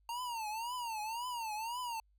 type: tone with vibrato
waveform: square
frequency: 920 Hz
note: A#5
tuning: 23 cents flat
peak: -38 dBFS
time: 0.09-2 s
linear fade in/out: 2 ms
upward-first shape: triangle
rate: 1.9 Hz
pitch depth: 170 cents each way
effects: added 50 Hz sine -67 dBFS peak until 2.18 s